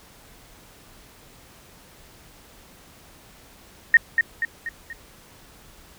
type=tone with echo; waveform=sine; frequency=1850 Hz; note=A#6; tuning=14 cents flat; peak=-8 dBFS; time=3.94-3.97 s; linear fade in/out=2 ms; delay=240 ms; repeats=4; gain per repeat=-6 dB; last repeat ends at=4.93 s; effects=pink hiss -50 dBFS RMS until 5.98 s